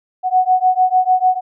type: beating tone pair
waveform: sine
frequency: 737 / 743.7 Hz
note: F#5 / F#5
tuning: -7 / +9 cents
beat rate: 6.7 Hz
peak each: -14 dBFS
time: 0.23-1.41 s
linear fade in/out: 50 ms
effects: none